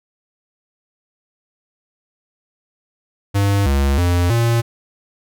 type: tone with pitch steps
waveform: square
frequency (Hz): 100 / 69.2 / 87.9 / 116.7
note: G2 / C#2 / F2 / A#2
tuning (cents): +35 / -2 / +12 / +2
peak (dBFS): -14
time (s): 3.34-4.62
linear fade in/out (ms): 20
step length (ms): 320
effects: none